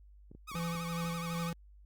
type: clicks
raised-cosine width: 3 ms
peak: -38 dBFS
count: 7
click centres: 0.315 / 0.35 / 0.516 / 0.546 / 0.591 / 0.75 / 1.045 s
type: tone with vibrato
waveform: sawtooth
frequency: 1185 Hz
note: D6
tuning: 15 cents sharp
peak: -38 dBFS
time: 0.47-1.51 s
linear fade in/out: 20 ms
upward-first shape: sine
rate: 12 Hz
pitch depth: 130 cents each way
type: tone with tremolo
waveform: square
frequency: 168.9 Hz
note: E3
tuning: 42 cents sharp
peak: -34 dBFS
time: 0.55-1.53 s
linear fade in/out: 2 ms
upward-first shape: triangle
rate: 2.6 Hz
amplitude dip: 40%
effects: added 50 Hz sine -54 dBFS peak until 1.85 s + Opus 48 kbps